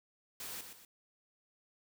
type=noise with echo; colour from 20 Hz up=white; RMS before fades=-44 dBFS; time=0.4-0.61 s; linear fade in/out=2 ms; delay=120 ms; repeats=2; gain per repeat=-7 dB; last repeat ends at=0.85 s; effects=none